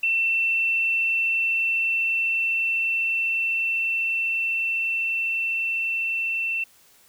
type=tone with level ramp; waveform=sine; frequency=2688 Hz; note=E7; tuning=33 cents sharp; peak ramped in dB=-19 to -23 dBFS; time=0.03-6.64 s; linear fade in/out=5 ms; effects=white hiss -56 dBFS RMS until 7.08 s